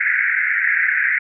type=band-pass noise; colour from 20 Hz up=white; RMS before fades=-18 dBFS; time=0-1.19 s; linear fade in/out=10 ms; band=1500 to 2200 Hz; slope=96 dB/octave; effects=none